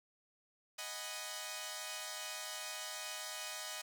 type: chord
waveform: 5% pulse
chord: G# minor seventh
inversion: second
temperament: equal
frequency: 622.3 / 740 / 830.6 / 987.8 Hz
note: D#5 / F#5 / G#5 / B5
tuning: 0 / 0 / 0 / 0 cents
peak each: -34 / -37 / -38 / -37 dBFS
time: 0.78-3.82 s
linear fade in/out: 10 ms
effects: none